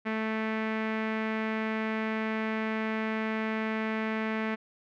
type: tone with low-pass filter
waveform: sawtooth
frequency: 219.5 Hz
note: A3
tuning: 4 cents flat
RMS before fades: -31 dBFS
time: 0.05-4.56 s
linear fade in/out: 20 ms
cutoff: 2100 Hz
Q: 2.7
effects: none